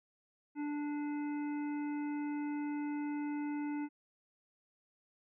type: harmonic tone with a mistuned harmonic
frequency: 293.7 Hz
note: D4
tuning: in tune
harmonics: 1 / 3 / 5 / 7 / 9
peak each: -35 / -47 / -54 / -54 / -58 dBFS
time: 0.55-3.89 s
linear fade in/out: 50 ms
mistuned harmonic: 9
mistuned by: -54 cents
effects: none